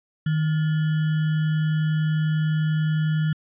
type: tone with sample-and-hold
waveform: sine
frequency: 155.2 Hz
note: D#3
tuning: 4 cents flat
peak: -19 dBFS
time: 0.26-3.33 s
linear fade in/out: 5 ms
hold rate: 1575 Hz
effects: resampled to 8000 Hz